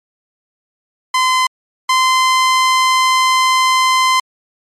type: tone pair in turn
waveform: sawtooth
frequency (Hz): 1028 / 1034.6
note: C6 / C6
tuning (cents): -31 / -20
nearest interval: unison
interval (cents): 11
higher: second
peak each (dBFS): -7 / -6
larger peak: second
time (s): 1.14-1.47 / 1.89-4.2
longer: second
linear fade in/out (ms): 5
effects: low-pass 8000 Hz 12 dB/octave + MP3 96 kbps